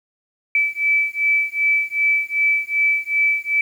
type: beating tone pair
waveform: sine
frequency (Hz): 2308 / 2310.6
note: D7 / D7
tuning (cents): -31 / -29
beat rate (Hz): 2.6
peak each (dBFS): -19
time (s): 0.55-3.61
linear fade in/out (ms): 2
effects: 8-bit